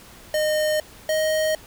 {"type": "tone pair in turn", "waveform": "square", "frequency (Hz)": [613, 624.8], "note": ["D#5", "D#5"], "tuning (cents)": [-26, 7], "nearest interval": "unison", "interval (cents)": 33, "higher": "second", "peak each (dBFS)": [-20, -20], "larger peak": "neither", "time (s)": [[0.34, 0.8], [1.09, 1.55]], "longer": "neither", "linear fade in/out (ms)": 2, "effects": ["pink hiss -46 dBFS RMS until 1.66 s"]}